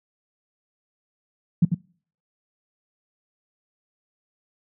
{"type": "tone with echo", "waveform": "sine", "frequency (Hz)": 170.8, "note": "F3", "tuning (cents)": -38, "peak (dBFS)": -11, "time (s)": [1.62, 1.65], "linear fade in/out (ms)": 5, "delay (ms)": 95, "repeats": 1, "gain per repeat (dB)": -6, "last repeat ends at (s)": 1.745, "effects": ["noise-tail reverb RT60 0.5 s tail -25 dB re dry", "high-pass 100 Hz 12 dB/octave"]}